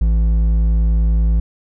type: tone with hard clipping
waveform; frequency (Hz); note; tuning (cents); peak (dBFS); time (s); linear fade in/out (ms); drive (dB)
sine; 55.1; A1; +3; -13; 0.01-1.4; 5; 6
effects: none